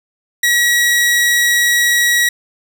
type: tone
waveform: sawtooth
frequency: 1917 Hz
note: A#6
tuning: 48 cents sharp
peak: -7 dBFS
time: 0.43-2.29 s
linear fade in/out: 5 ms
effects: none